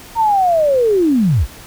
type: linear sweep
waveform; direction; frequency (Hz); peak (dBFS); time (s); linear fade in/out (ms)
sine; down; 932.3 to 43.79; -10; 0.15-1.47; 50
effects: pink hiss -37 dBFS RMS until 1.66 s